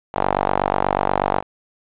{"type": "tone with band-pass filter", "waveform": "sawtooth", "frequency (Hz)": 48.24, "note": "G1", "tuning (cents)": -27, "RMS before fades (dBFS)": -20, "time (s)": [0.13, 1.43], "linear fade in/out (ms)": 50, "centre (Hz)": 820, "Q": 2.4, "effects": ["resampled to 8000 Hz", "7-bit"]}